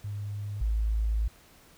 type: tone pair in turn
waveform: sine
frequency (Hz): 102.5 / 54.3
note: G#2 / A1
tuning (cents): -22 / -22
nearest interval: major seventh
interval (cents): 1100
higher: first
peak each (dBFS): -32 / -24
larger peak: second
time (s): 0.04-0.61 / 0.61-1.28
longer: second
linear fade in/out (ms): 5
effects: pink hiss -57 dBFS RMS until 1.77 s